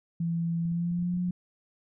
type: tone with pitch glide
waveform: sine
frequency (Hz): 167.8 to 178.81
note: E3 to F3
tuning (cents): +31 to +41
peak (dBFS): -26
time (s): 0.2-1.31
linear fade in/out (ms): 5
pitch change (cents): +110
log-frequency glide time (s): 0.63-1.18
type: clicks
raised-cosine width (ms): 5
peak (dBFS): -36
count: 8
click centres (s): 0.655 / 0.718 / 0.915 / 0.991 / 1.026 / 1.139 / 1.17 / 1.286
effects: none